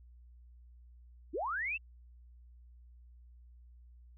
sine linear sweep, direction up, 250 to 2766 Hz, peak -33 dBFS, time 1.33-1.78 s, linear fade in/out 20 ms, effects added 60 Hz sine -54 dBFS peak until 4.17 s

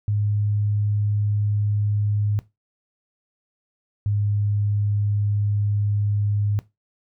sine tone pair in turn, 103.83 / 103.05 Hz, G#2 / G#2, 0 / -13 cents, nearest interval unison, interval 13 cents, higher first, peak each -19 dBFS, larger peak neither, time 0.08-2.39 / 4.06-6.59 s, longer second, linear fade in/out 0 ms, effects noise-tail reverb RT60 0.2 s tail -17 dB re dry

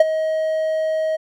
triangle tone with ADSR envelope, 632 Hz, D#5, 27 cents sharp, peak -3 dBFS, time 0-1.17 s, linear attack 5 ms, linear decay 25 ms, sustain -13 dB, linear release 18 ms, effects none

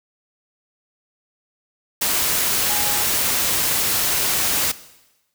sine tone in noise, 830.6 Hz, G#5, in tune, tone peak -29 dBFS, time 2.69-3.03 s, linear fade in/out 10 ms, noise white, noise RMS -20 dBFS, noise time 2.01-4.72 s, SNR -12 dB, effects noise-tail reverb RT60 1.0 s tail -17 dB re dry

